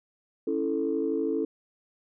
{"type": "chord", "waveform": "sine", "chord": "A major", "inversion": "first", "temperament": "equal", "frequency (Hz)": [277.2, 329.6, 440], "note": ["C#4", "E4", "A4"], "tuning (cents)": [0, 0, 0], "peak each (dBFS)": [-30, -29, -28], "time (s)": [0.47, 1.45], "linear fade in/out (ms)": 5, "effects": ["tanh soft clip ceiling -16 dBFS"]}